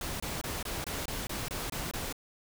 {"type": "noise bursts", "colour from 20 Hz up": "pink", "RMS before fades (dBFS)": -36, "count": 10, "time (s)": [0.01, 2.126], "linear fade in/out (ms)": 2, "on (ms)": 190, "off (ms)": 24, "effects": []}